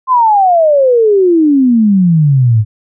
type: exponential sweep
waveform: sine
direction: down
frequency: 1060 to 103.83 Hz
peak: -5 dBFS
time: 0.07-2.65 s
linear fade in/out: 50 ms
effects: none